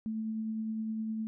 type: tone with tremolo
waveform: sine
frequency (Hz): 220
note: A3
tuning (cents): 0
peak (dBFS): -31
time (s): 0.06-1.27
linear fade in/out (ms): 0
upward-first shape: triangle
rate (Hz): 9.8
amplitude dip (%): 25
effects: none